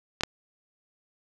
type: clicks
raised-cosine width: 0.2 ms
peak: -11 / -6 dBFS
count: 2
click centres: 0.209 / 0.235 s
effects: none